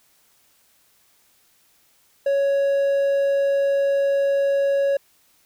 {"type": "tone", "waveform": "triangle", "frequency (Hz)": 556, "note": "C#5", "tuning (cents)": 5, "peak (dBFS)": -15, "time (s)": [2.26, 4.97], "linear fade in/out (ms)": 5, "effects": ["white hiss -60 dBFS RMS until 5.45 s"]}